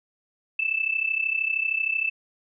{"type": "tone with amplitude modulation", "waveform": "sine", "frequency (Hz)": 2637, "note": "E7", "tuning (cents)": 0, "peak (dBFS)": -19, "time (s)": [0.59, 2.1], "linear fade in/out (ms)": 5, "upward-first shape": "sine", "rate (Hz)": 33, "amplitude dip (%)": 80, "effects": []}